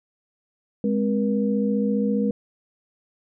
sine tone cluster, 207.7 / 262.6 / 477.9 Hz, G#3 / C4 / A#4, 0 / +6 / +43 cents, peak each -21 / -27 / -26 dBFS, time 0.84-2.31 s, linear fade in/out 2 ms, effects none

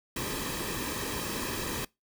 pink noise with comb filter, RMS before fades -34 dBFS, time 0.16-1.85 s, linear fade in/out 5 ms, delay 1.4 ms, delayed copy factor -0.6, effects noise-tail reverb RT60 0.2 s tail -23 dB re dry

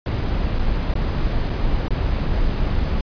brown noise with dropouts, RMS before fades -20 dBFS, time 0.06-3.01 s, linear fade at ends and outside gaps 2 ms, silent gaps 0.588-0.592 / 0.939-0.954 / 1.496-1.5 / 1.883-1.906 s, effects resampled to 11025 Hz

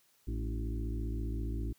harmonic tone with a mistuned harmonic, 55 Hz, A1, in tune, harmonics 1 / 2 / 4 / 5 / 6 / 7, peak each -34 / -40 / -46 / -45 / -46 / -51 dBFS, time 0.27-1.73 s, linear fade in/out 10 ms, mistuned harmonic 5, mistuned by +59 cents, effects white hiss -69 dBFS RMS until 1.78 s

